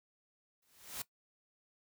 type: noise with exponential growth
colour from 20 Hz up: white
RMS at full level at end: -38 dBFS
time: 0.62-1.02 s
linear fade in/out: 5 ms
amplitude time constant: 85 ms
effects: noise-tail reverb RT60 0.1 s tail -18 dB re dry